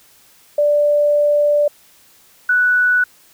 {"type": "tone pair in turn", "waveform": "sine", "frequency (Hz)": [587.3, 1479.9], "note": ["D5", "F#6"], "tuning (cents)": [0, 0], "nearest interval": "octave + major third", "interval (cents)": 1600, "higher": "second", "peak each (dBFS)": -11, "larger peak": "neither", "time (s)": [[0.58, 1.68], [2.49, 3.04]], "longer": "first", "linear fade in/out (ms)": 5, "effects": ["white hiss -50 dBFS RMS until 3.33 s"]}